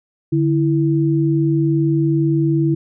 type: tone pair together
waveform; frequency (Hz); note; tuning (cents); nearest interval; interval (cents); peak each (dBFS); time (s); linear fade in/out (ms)
sine; 146.46 / 328.8; D3 / E4; -4 / -4; octave + major second; 1400; -16; 0.32-2.75; 10
effects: none